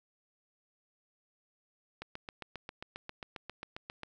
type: click train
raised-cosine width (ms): 0.3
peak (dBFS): -25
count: 16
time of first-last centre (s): 2.02-4.033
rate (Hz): 7.45
effects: none